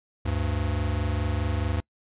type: tone pair together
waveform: square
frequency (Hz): 73.9 / 98.64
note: D2 / G2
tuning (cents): +11 / +11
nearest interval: perfect fourth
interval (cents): 500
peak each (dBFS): -28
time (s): 0.25-1.81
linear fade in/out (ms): 10
effects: noise-tail reverb RT60 0.1 s tail -26 dB re dry + resampled to 8000 Hz